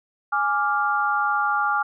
sine chord, D diminished, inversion second, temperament equal, 830.6 / 1174.7 / 1396.9 Hz, Ab5 / D6 / F6, 0 / 0 / 0 cents, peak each -24 / -24 / -23 dBFS, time 0.32-1.83 s, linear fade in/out 10 ms, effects none

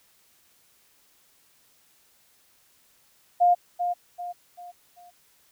sine tone with echo, 707 Hz, F5, 21 cents sharp, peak -15 dBFS, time 3.4-3.55 s, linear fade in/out 20 ms, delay 390 ms, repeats 4, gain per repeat -8 dB, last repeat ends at 5.11 s, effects white hiss -62 dBFS RMS until 5.51 s

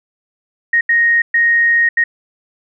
sine tone bursts at uneven times, 1867 Hz, A#6, 2 cents sharp, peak -9 dBFS, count 4, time 0.73-0.81 / 0.89-1.22 / 1.34-1.89 / 1.97-2.04 s, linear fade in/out 5 ms, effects none

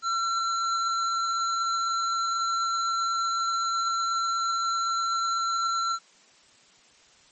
square tone, 1354 Hz, E6, 46 cents sharp, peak -25 dBFS, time 0.02-5.99 s, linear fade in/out 50 ms, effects white hiss -57 dBFS RMS until 7.31 s + MP3 32 kbps

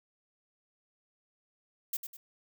violet noise with echo, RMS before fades -33 dBFS, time 1.93-1.97 s, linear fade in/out 5 ms, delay 100 ms, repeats 2, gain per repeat -8 dB, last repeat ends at 2.17 s, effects none

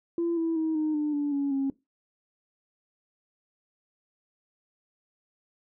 sine tone with pitch steps, 339 / 328.6 / 318.5 / 308.7 / 299.2 / 290 / 281.1 / 272.5 Hz, E4 / E4 / D#4 / D#4 / D4 / D4 / C#4 / C#4, +49 / -5 / +41 / -14 / +32 / -22 / +24 / -29 cents, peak -23 dBFS, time 0.18-1.7 s, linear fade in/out 2 ms, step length 190 ms, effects noise-tail reverb RT60 0.2 s tail -19 dB re dry + tanh soft clip ceiling -21 dBFS

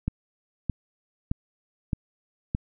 click train, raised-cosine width 5 ms, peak -13 dBFS, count 5, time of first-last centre 0.08-2.549 s, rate 1.62 Hz, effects none

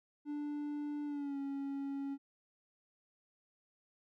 triangle tone with pitch glide, 293.7 to 277.2 Hz, D4 to C#4, 0 to 0 cents, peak -35 dBFS, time 0.25-2.18 s, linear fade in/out 50 ms, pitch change -100 cents, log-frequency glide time 1.05-1.38 s, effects none

